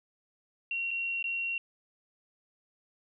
sine tone with dropouts, 2742 Hz, F7, 32 cents flat, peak -30 dBFS, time 0.71-1.58 s, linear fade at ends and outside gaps 2 ms, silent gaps 0.908-0.912 / 1.227-1.241 s, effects none

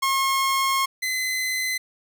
sawtooth tone pair in turn, 1079 / 2037 Hz, C#6 / C7, -47 / -47 cents, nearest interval major seventh, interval 1100 cents, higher second, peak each -16 / -20 dBFS, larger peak first, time 0.02-0.86 / 1.02-1.78 s, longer first, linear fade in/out 10 ms, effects none

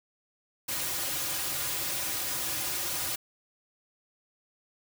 white noise with comb filter, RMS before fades -32 dBFS, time 0.68-3.16 s, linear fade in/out 10 ms, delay 4.5 ms, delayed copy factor -0.9, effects none

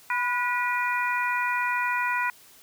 harmonic tone with a mistuned harmonic, 485.4 Hz, B4, 30 cents flat, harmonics 2 / 3 / 4 / 5, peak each -27 / -29 / -30 / -31 dBFS, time 0.1-2.3 s, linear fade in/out 2 ms, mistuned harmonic 2, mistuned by +31 cents, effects white hiss -53 dBFS RMS until 2.62 s

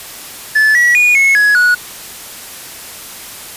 triangle tone with pitch steps, 1737 / 1932 / 2450 / 2186 / 1678 / 1463 Hz, A6 / B6 / D#7 / C#7 / G#6 / F#6, -23 / -39 / -27 / -25 / +17 / -20 cents, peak -5 dBFS, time 0.55-1.75 s, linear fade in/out 10 ms, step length 200 ms, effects white hiss -30 dBFS RMS until 3.56 s + resampled to 32000 Hz

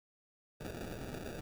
blue noise with sample-and-hold, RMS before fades -43 dBFS, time 0.6-1.41 s, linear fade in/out 10 ms, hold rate 1050 Hz, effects none

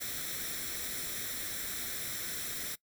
white noise with comb filter, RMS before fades -38 dBFS, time 0-2.76 s, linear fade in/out 20 ms, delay 0.53 ms, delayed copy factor +0.65, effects noise-tail reverb RT60 0.1 s tail -22 dB re dry

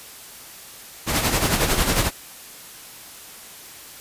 pink noise with tremolo, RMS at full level -18 dBFS, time 1.06-2.11 s, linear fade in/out 50 ms, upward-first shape sine, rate 11 Hz, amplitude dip 55%, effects white hiss -41 dBFS RMS until 4 s + resampled to 32000 Hz

